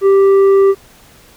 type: tone with tanh clipping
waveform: sine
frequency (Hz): 391.6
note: G4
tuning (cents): -2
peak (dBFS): -7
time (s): 0.01-0.75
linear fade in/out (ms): 50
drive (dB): 6
effects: pink hiss -44 dBFS RMS until 1.36 s